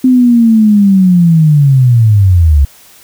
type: linear sweep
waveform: sine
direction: down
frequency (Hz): 259.4 to 67.2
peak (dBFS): -3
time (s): 0.04-2.65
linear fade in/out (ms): 5
effects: white hiss -40 dBFS RMS until 3.03 s